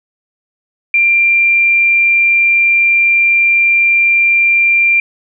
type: tone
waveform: sine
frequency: 2376 Hz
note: D7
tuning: 20 cents sharp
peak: -7 dBFS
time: 0.94-5 s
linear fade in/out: 2 ms
effects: none